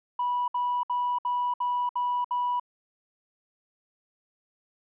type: tone bursts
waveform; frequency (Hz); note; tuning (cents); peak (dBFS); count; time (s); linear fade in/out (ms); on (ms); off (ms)
sine; 980; B5; -14; -23; 7; 0.19-2.598; 5; 290; 63
effects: tanh soft clip ceiling -21 dBFS